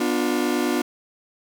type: chord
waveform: 40% pulse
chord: B diminished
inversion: none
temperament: just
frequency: 246.9 / 296.3 / 355.6 Hz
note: B3 / D4 / F4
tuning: 0 / +15 / +31 cents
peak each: -24 dBFS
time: 0-0.82 s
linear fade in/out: 5 ms
effects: none